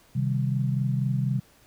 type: chord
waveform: sine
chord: C minor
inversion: none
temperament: equal with one note detuned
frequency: 131.57 / 155.56 / 196 Hz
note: C3 / Eb3 / G3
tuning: +10 / 0 / 0 cents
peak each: -24 / -30 / -30 dBFS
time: 0.15-1.4 s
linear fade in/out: 10 ms
effects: pink hiss -58 dBFS RMS until 1.66 s